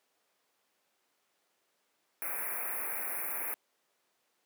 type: band-stop noise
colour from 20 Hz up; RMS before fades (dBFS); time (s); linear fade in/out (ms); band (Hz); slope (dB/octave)
white; -36; 2.22-3.54; 0; 2500 to 10000; 96
effects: pink hiss -75 dBFS RMS until 4.45 s + high-pass 400 Hz 12 dB/octave